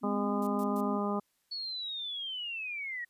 sine tone with pitch glide, 254.7 to 256.6 Hz, C4 to C4, -46 to -34 cents, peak -34 dBFS, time 0.01-1 s, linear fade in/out 50 ms, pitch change +12 cents, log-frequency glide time 0.14-0.35 s
harmonic tone, 204 Hz, G#3, 31 cents flat, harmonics 1 / 2 / 3 / 4 / 5 / 6, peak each -32 / -36 / -39 / -39 / -40 / -38 dBFS, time 0.03-1.2 s, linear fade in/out 10 ms
violet noise bursts, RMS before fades -47 dBFS, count 3, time 0.42-0.807 s, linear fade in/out 2 ms, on 49 ms, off 120 ms
sine linear sweep, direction down, 4435 to 1864.7 Hz, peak -35 dBFS, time 1.51-3.05 s, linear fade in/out 10 ms
effects white hiss -75 dBFS RMS until 3.09 s + resampled to 32000 Hz

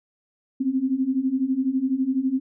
sine beating tone pair, 255.3 / 267.3 Hz, C4 / C4, -42 / +37 cents, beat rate 12 Hz, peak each -25 / -22 dBFS, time 0.6-2.4 s, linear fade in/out 10 ms, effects none

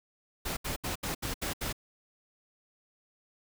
pink noise bursts, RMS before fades -34 dBFS, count 7, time 0.45-1.728 s, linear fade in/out 10 ms, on 120 ms, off 73 ms, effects none

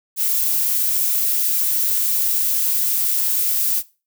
violet noise, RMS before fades -19 dBFS, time 0.16-3.83 s, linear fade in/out 50 ms, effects noise-tail reverb RT60 0.3 s tail -19 dB re dry

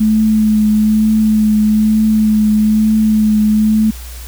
sine tone with vibrato, 215.2 Hz, A3, 38 cents flat, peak -8 dBFS, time 0-3.91 s, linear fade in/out 10 ms, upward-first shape triangle, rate 1.1 Hz, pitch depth 21 cents each way, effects added 60 Hz sine -27 dBFS peak until 4.27 s + white hiss -35 dBFS RMS until 4.27 s

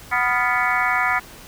harmonic tone with a mistuned harmonic, 247.5 Hz, B3, 4 cents sharp, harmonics 3 / 4 / 5 / 6 / 7 / 8 / 9, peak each -25 / -25 / -25 / -25 / -25 / -25 / -25 dBFS, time 0.11-1.2 s, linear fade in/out 20 ms, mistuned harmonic 6, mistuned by -100 cents, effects pink hiss -42 dBFS RMS until 1.47 s

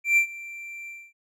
triangle tone with ADSR envelope, 2354 Hz, D7, 3 cents sharp, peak -13 dBFS, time 0.04-1.13 s, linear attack 130 ms, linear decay 92 ms, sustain -21 dB, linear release 250 ms, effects none

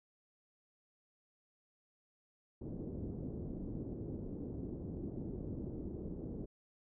white low-pass noise, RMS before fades -43 dBFS, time 2.61-6.46 s, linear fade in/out 10 ms, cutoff 360 Hz, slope 24 dB/octave, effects none

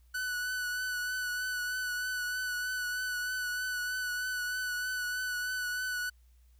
45% pulse tone with vibrato, 1488 Hz, F#6, 9 cents sharp, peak -32 dBFS, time 0.14-6.1 s, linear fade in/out 10 ms, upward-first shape triangle, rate 3.2 Hz, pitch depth 26 cents each way, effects added 60 Hz sine -58 dBFS peak until 6.59 s + white hiss -74 dBFS RMS until 6.59 s

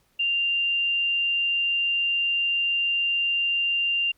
sine tone, 2787 Hz, F7, 4 cents flat, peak -21 dBFS, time 0.19-4.12 s, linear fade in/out 10 ms, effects pink hiss -66 dBFS RMS until 4.17 s

